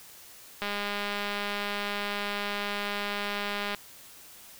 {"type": "click train", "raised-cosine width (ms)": 0.3, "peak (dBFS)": -16, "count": 639, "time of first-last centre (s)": [0.62, 3.747], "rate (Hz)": 204, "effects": ["white hiss -50 dBFS RMS until 4.59 s"]}